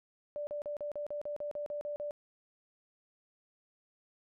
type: tone bursts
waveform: sine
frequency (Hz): 587.3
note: D5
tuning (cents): 0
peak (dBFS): -35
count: 12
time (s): 0.36-2.109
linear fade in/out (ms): 0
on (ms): 110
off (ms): 39
effects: none